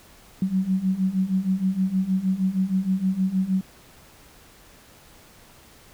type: beating tone pair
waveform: sine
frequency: 185 / 191.4 Hz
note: F#3 / G3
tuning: 0 / -41 cents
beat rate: 6.4 Hz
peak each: -25 / -22 dBFS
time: 0.42-3.61 s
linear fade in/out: 2 ms
effects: pink hiss -51 dBFS RMS until 5.93 s